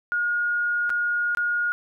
sine tone with dropouts, 1433 Hz, F6, 44 cents sharp, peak -21 dBFS, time 0.12-1.72 s, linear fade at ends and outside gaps 0 ms, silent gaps 0.895-0.902 / 1.349-1.372 s, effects none

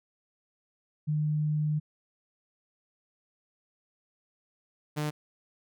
sine / sawtooth tone pair in turn, 151.6 / 150.38 Hz, D#3 / D3, -45 / +41 cents, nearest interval unison, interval 14 cents, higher first, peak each -25 / -25 dBFS, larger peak neither, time 1.07-1.8 / 4.96-5.11 s, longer first, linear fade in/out 20 ms, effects none

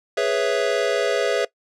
square chord, C# minor seventh, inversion second, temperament equal, 415.3 / 493.9 / 554.4 / 659.3 Hz, G#4 / B4 / C#5 / E5, 0 / 0 / 0 / 0 cents, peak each -25 dBFS, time 0.17-1.45 s, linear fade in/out 5 ms, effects noise-tail reverb RT60 0.1 s tail -20 dB re dry + low-pass 6000 Hz 12 dB/octave

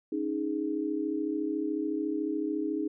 sine chord, C# suspended second, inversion none, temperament equal, 277.2 / 311.1 / 415.3 Hz, C#4 / D#4 / G#4, 0 / 0 / 0 cents, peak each -35 / -30 / -35 dBFS, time 0.12-2.88 s, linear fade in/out 5 ms, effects none

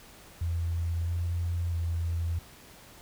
sine tone with pitch steps, 84.3 / 86.1 / 84.1 Hz, E2 / F2 / E2, +39 / -24 / +35 cents, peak -27 dBFS, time 0.41-2.39 s, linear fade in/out 5 ms, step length 660 ms, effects pink hiss -52 dBFS RMS until 3.01 s

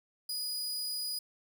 sawtooth tone, 4933 Hz, D#8, 16 cents flat, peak -31 dBFS, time 0.29-1.19 s, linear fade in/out 5 ms, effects none

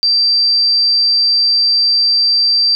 sine tone, 4691 Hz, D8, 3 cents flat, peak -9 dBFS, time 0.03-2.75 s, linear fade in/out 0 ms, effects none

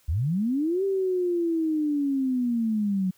sine linear two-way sweep, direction up then down, 65.41 to 394.6 to 182.2 Hz, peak -22 dBFS, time 0.08-3.11 s, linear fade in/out 10 ms, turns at 0.84 s, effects white hiss -62 dBFS RMS until 3.17 s

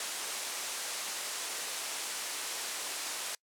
white low-pass noise, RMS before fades -38 dBFS, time 0-3.35 s, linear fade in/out 2 ms, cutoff 10000 Hz, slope 24 dB/octave, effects noise-tail reverb RT60 0.1 s tail -26 dB re dry + high-pass 400 Hz 12 dB/octave

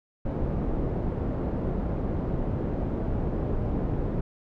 pink low-pass noise, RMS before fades -28 dBFS, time 0.25-4.21 s, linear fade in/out 5 ms, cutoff 500 Hz, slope 12 dB/octave, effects none

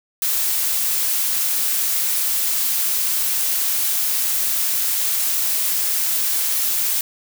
blue noise, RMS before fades -20 dBFS, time 0.22-7.01 s, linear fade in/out 2 ms, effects none

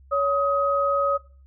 sine tone pair together, 562 / 1261.6 Hz, C#5 / D#6, +24 / +24 cents, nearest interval octave + major second, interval 1400 cents, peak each -22 dBFS, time 0.11-1.18 s, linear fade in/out 20 ms, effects noise-tail reverb RT60 0.4 s tail -20 dB re dry + added 67 Hz sine -48 dBFS peak until 1.46 s

